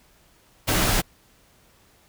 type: noise with comb filter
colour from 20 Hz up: pink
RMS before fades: -21 dBFS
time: 0.67-1.02 s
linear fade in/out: 20 ms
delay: 14 ms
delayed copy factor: -0.6
effects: pink hiss -58 dBFS RMS until 2.08 s